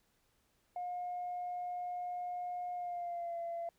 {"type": "tone with pitch glide", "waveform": "sine", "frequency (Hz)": [715, 680.7], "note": ["F5", "F5"], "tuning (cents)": [41, -45], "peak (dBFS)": -36, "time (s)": [0.76, 3.69], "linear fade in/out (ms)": 2, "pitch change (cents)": -86, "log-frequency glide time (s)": [2.74, 3.38], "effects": ["tanh soft clip ceiling -33 dBFS", "pink hiss -75 dBFS RMS until 3.78 s"]}